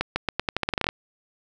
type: accelerating click train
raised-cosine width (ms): 0.3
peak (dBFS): -7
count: 14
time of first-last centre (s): 0.01-0.889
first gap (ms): 150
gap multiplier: 0.85
effects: none